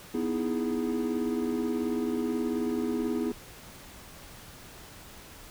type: chord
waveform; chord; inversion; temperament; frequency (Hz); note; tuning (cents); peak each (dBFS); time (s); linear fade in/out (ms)
triangle; E major seventh; second; equal; 246.9 / 311.1 / 329.6 / 415.3; B3 / D#4 / E4 / G#4; 0 / 0 / 0 / 0; -28 / -33 / -31 / -31; 0.14-3.32; 5
effects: tanh soft clip ceiling -16 dBFS + pink hiss -48 dBFS RMS until 5.5 s